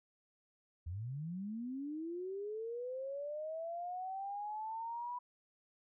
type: linear sweep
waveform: sine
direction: up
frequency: 77.78 to 987.8 Hz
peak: -39 dBFS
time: 0.86-5.19 s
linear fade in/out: 10 ms
effects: none